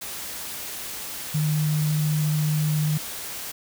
sine tone in noise, 152.4 Hz, D#3, 36 cents flat, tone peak -20 dBFS, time 1.34-2.98 s, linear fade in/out 10 ms, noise white, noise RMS -34 dBFS, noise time 0.01-3.52 s, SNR +11 dB, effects none

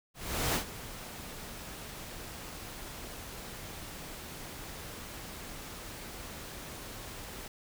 pink noise with ADSR envelope, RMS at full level -29 dBFS, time 0.14-7.48 s, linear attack 400 ms, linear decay 100 ms, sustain -15 dB, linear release 3 ms, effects none

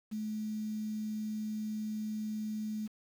sine tone with quantisation, 214.8 Hz, A3, 41 cents flat, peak -34 dBFS, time 0.11-2.88 s, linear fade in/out 20 ms, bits 9, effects none

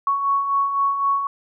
sine beating tone pair, 1108.7 / 1112.6 Hz, C#6 / C#6, 0 / +6 cents, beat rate 3.9 Hz, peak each -27 / -18 dBFS, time 0.07-1.27 s, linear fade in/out 2 ms, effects none

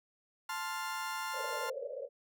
35% pulse chord, F major, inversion first, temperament equal, 880 / 1046.5 / 1396.9 Hz, A5 / C6 / F6, 0 / 0 / 0 cents, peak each -39 dBFS, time 0.49-1.7 s, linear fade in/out 5 ms
white band-pass noise, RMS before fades -41 dBFS, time 1.33-2.09 s, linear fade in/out 50 ms, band 470 to 590 Hz, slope 96 dB/octave
effects none

